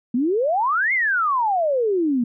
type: exponential two-way sweep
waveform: sine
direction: up then down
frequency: 229.2 to 2177 to 229.2 Hz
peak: -17 dBFS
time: 0.14-2.24 s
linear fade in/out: 5 ms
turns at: 0.93 s
effects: none